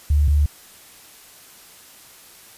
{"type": "tone pair in turn", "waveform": "sine", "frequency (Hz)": [73.42, 73.42], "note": ["D2", "D2"], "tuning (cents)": [0, 0], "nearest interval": "unison", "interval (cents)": 0, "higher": "neither", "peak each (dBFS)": -13, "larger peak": "neither", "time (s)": [[0.1, 0.28], [0.28, 0.46]], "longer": "neither", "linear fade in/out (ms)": 5, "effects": ["white hiss -46 dBFS RMS until 2.57 s", "resampled to 32000 Hz"]}